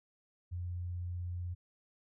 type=tone; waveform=sine; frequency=88.4 Hz; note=F2; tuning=22 cents sharp; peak=-36 dBFS; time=0.51-1.55 s; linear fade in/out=20 ms; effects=none